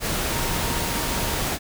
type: tone in noise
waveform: sine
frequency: 932.3 Hz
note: A#5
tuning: in tune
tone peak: -35 dBFS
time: 0.29-1.41 s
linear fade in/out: 50 ms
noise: pink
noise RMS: -25 dBFS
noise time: 0-1.59 s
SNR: -13 dB
effects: none